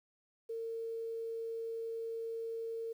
sine tone with quantisation, 455.3 Hz, A#4, 41 cents flat, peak -37 dBFS, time 0.49-2.93 s, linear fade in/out 10 ms, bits 11, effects none

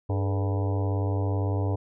harmonic tone with a mistuned harmonic, 97.9 Hz, G2, 2 cents flat, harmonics 1 / 3 / 4 / 5 / 6 / 7 / 8 / 9 / 10, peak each -24 / -34 / -36 / -38 / -40 / -41 / -42 / -43 / -44 dBFS, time 0.09-1.76 s, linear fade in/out 10 ms, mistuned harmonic 4, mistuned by +110 cents, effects none

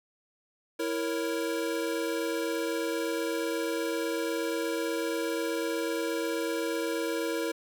square chord, A# diminished, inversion second, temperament equal, 329.6 / 466.2 / 554.4 Hz, E4 / A#4 / C#5, 0 / 0 / 0 cents, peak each -33 / -33 / -37 dBFS, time 0.79-7.52 s, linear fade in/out 10 ms, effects none

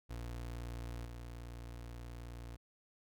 30% pulse tone with level steps, 58.8 Hz, A#1, 16 cents sharp, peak -39 / -43 dBFS, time 0.09-2.57 s, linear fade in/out 20 ms, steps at 1.05 s, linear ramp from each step 2 ms, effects none

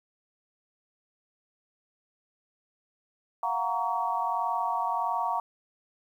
sine chord, Gb major seventh, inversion third, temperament equal with one note detuned, 698.5 / 740 / 932.3 / 1128.8 Hz, F5 / Gb5 / Bb5 / Db6, 0 / 0 / 0 / +31 cents, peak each -34 / -33 / -29 / -32 dBFS, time 3.43-5.4 s, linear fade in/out 2 ms, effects 10-bit

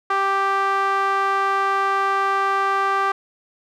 sawtooth tone with band-pass filter, 392 Hz, G4, in tune, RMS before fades -20 dBFS, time 0.1-3.12 s, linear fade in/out 5 ms, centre 1200 Hz, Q 2.7, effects none

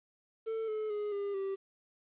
triangle tone with pitch steps, 446.2 / 431.2 / 416.8 / 402.8 / 389.3 Hz, A4 / A4 / G#4 / G4 / G4, +24 / -35 / +6 / +47 / -12 cents, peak -31 dBFS, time 0.46-1.56 s, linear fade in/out 20 ms, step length 220 ms, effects resampled to 8000 Hz + 11-bit

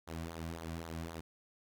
sawtooth tone with flanger, 82.41 Hz, E2, in tune, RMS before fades -43 dBFS, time 0.07-1.21 s, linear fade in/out 10 ms, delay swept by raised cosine 0.37 to 2.37 ms, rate 3.8 Hz, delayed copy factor -0.7, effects none

